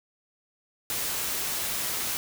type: noise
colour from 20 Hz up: white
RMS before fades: -30 dBFS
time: 0.9-2.17 s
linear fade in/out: 0 ms
effects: none